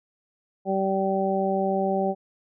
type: harmonic tone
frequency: 193.1 Hz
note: G3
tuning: 26 cents flat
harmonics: 1 / 2 / 3 / 4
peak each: -27 / -27 / -27 / -27 dBFS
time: 0.65-2.15 s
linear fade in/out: 50 ms
effects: none